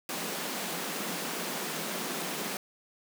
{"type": "high-pass noise", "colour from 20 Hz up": "pink", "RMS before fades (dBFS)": -35, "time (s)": [0.09, 2.57], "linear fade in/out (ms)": 2, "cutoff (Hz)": 160, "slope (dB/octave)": 96, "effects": []}